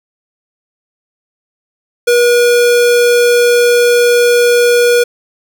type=tone; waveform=square; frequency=481.4 Hz; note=B4; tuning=44 cents flat; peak=-7 dBFS; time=2.07-5.04 s; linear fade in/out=10 ms; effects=none